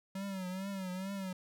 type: tone with vibrato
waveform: square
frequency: 190 Hz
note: F#3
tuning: 46 cents sharp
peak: -38 dBFS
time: 0.15-1.33 s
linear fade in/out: 5 ms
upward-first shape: triangle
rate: 2.3 Hz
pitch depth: 93 cents each way
effects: none